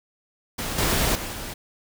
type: noise with level steps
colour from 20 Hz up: pink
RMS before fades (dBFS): -29 / -22 / -32 / -34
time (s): 0.58-1.54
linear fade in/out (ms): 10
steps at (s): 0.78 / 1.15 / 1.33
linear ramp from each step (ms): 5
effects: none